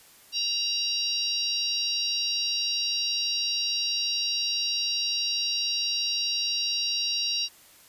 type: harmonic tone with a mistuned harmonic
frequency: 932.3 Hz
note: A#5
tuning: in tune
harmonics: 3 / 4 / 5 / 6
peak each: -31 / -32 / -30 / -30 dBFS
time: 0.32-7.49 s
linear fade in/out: 50 ms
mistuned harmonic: 4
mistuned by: +62 cents
effects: white hiss -54 dBFS RMS until 7.88 s + resampled to 32000 Hz